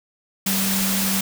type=tone in noise; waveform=sine; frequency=193.5 Hz; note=G3; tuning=22 cents flat; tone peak=-23 dBFS; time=0.46-1.21 s; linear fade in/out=5 ms; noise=white; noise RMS=-23 dBFS; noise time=0.46-1.21 s; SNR=-3 dB; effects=none